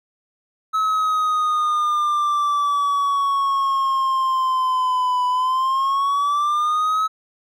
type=exponential two-way sweep; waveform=triangle; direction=down then up; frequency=1292 to 993 to 1292 Hz; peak=-15 dBFS; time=0.73-7.08 s; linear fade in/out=20 ms; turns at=5.26 s; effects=none